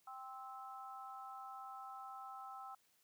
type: harmonic tone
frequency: 261.6 Hz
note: C4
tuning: in tune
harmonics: 3 / 4 / 5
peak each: -51 / -56 / -51 dBFS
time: 0.07-2.75 s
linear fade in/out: 5 ms
effects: white hiss -75 dBFS RMS until 3.03 s + high-pass 80 Hz 12 dB/octave